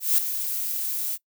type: noise with ADSR envelope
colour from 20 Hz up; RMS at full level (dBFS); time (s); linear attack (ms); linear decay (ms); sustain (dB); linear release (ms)
violet; -18; 0-1.18; 180; 7; -10; 45
effects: noise-tail reverb RT60 0.1 s tail -21 dB re dry